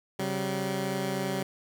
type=tone pair together; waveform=15% pulse; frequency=135.43 / 191.4 Hz; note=C#3 / G3; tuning=-40 / -41 cents; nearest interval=tritone; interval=599 cents; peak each=-27 / -24 dBFS; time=0.19-1.43 s; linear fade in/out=5 ms; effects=none